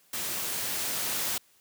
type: noise with level ramp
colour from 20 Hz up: white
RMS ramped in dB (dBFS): -33 to -30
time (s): 0.13-1.38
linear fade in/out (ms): 5
effects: white hiss -63 dBFS RMS until 1.6 s + high-pass 80 Hz 12 dB/octave